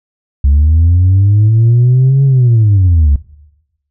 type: linear two-way sweep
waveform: sine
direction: up then down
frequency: 67.8 to 138.59 to 67.8 Hz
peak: -3 dBFS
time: 0.44-3.16 s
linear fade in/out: 5 ms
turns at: 2.24 s
effects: noise-tail reverb RT60 0.9 s tail -20 dB re dry + tanh soft clip ceiling -3 dBFS